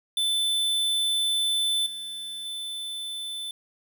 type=tone with level steps; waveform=square; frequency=3520 Hz; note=A7; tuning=in tune; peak=-23 / -34 / -32 dBFS; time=0.17-3.51 s; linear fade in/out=2 ms; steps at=1.86 / 2.45 s; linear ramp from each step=5 ms; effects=9-bit